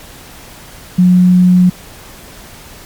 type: tone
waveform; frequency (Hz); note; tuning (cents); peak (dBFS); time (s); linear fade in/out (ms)
sine; 180.8; F#3; -40; -4; 0.98-1.7; 10
effects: pink hiss -35 dBFS RMS until 2.85 s + MP3 96 kbps